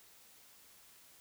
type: silence
effects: white hiss -61 dBFS RMS until 1.2 s